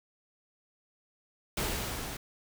pink noise with level ramp, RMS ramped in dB -31 to -40 dBFS, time 1.57-2.17 s, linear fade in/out 5 ms, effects none

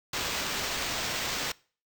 white noise with sample-and-hold, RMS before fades -32 dBFS, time 0.13-1.52 s, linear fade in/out 5 ms, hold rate 11025 Hz, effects noise-tail reverb RT60 0.4 s tail -23 dB re dry

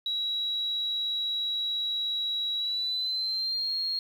sine tone with pitch glide, 3881 to 4257 Hz, B7 to C8, -31 to +29 cents, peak -27 dBFS, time 0.06-3.99 s, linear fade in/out 2 ms, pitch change +160 cents, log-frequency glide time 2.56-3.73 s, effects 9-bit

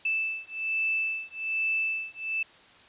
sine beating tone pair, 2637 / 2638.2 Hz, E7 / E7, 0 / +1 cents, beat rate 1.2 Hz, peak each -30 dBFS, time 0.05-2.43 s, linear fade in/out 5 ms, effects white hiss -54 dBFS RMS until 2.88 s + resampled to 8000 Hz

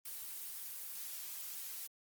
blue noise, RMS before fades -45 dBFS, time 0.05-1.87 s, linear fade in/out 5 ms, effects Opus 24 kbps

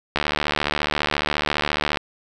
click train, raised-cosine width 0.3 ms, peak -4 dBFS, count 136, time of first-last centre 0.16-1.972 s, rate 74.5 Hz, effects none

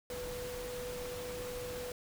sine tone in noise, 493.9 Hz, B4, in tune, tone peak -40 dBFS, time 0.1-1.92 s, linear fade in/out 2 ms, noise pink, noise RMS -45 dBFS, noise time 0.1-1.92 s, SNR +2 dB, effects none

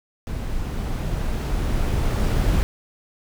brown noise with level ramp, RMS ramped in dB -28 to -18 dBFS, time 0.27-2.63 s, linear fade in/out 0 ms, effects none

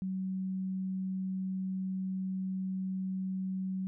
sine tone, 188.6 Hz, F#3, 33 cents sharp, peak -32 dBFS, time 0.02-3.87 s, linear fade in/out 0 ms, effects none

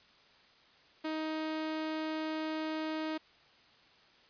sawtooth tone, 313.7 Hz, D#4, 14 cents sharp, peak -30 dBFS, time 1.04-3.18 s, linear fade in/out 10 ms, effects white hiss -62 dBFS RMS until 4.29 s + resampled to 11025 Hz

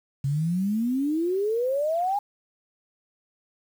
sine exponential sweep, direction up, 133.9 to 830.6 Hz, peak -22 dBFS, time 0.24-2.19 s, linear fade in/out 5 ms, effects 8-bit

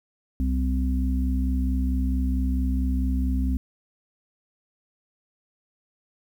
harmonic tone, 64.5 Hz, C2, 24 cents flat, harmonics 1 / 3 / 4, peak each -22 / -32 / -28 dBFS, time 0.4-3.57 s, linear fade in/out 0 ms, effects 9-bit

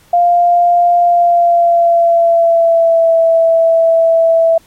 sine tone with pitch glide, 698.5 to 659.3 Hz, F5 to E5, 0 to 0 cents, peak -6 dBFS, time 0.13-4.58 s, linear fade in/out 5 ms, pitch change -100 cents, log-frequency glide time 1-3.15 s, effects pink hiss -48 dBFS RMS until 4.66 s + MP3 64 kbps

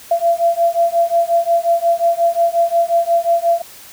sine beating tone pair, 677 / 682.6 Hz, E5 / F5, +46 / -40 cents, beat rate 5.6 Hz, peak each -15 / -15 dBFS, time 0.11-3.62 s, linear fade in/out 5 ms, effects white hiss -39 dBFS RMS until 3.92 s

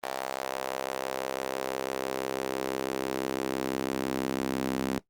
sawtooth tone with high-pass filter sweep, 66 Hz, C2, 16 cents sharp, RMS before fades -32 dBFS, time 0.03-4.98 s, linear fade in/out 0 ms, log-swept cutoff 660 to 250 Hz, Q 2, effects noise-tail reverb RT60 0.1 s tail -17 dB re dry + Opus 24 kbps

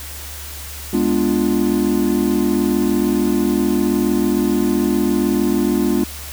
triangle chord, G# diminished seventh, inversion none, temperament equal, 207.7 / 246.9 / 293.7 / 349.2 Hz, G#3 / B3 / D4 / F4, 0 / 0 / 0 / 0 cents, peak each -18 dBFS, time 0.93-6.04 s, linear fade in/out 5 ms, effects added 72 Hz sine -33 dBFS peak until 6.32 s + white hiss -33 dBFS RMS until 6.32 s

